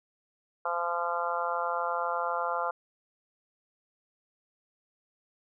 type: harmonic tone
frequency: 172 Hz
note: F3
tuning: 26 cents flat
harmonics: 3 / 4 / 5 / 6 / 7 / 8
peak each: -35 / -35 / -35 / -35 / -35 / -35 dBFS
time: 0.65-2.71 s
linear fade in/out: 5 ms
effects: none